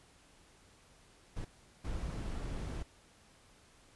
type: noise bursts at uneven times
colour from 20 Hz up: brown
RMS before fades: -39 dBFS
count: 2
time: 1.36-1.45 / 1.84-2.83 s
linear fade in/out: 10 ms
effects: pink hiss -63 dBFS RMS until 3.95 s + resampled to 24000 Hz